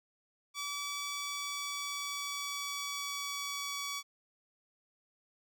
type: tone with pitch glide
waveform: 10% pulse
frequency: 1148 to 1136.1 Hz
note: D6 to C#6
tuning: -40 to +42 cents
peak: -28 dBFS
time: 0.54-4.03 s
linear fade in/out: 50 ms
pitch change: -18 cents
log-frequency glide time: 1.02-3.8 s
effects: none